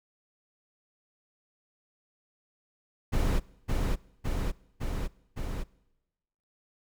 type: noise with echo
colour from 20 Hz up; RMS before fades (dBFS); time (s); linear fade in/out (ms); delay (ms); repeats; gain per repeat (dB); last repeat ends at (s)
brown; -25; 3.12-3.4; 20; 560; 4; -2; 5.64
effects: noise-tail reverb RT60 1.0 s tail -23 dB re dry